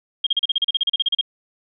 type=tone bursts; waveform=sine; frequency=3232 Hz; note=G#7; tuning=48 cents flat; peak=-15 dBFS; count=16; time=0.24-1.212 s; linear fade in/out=5 ms; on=27 ms; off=36 ms; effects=none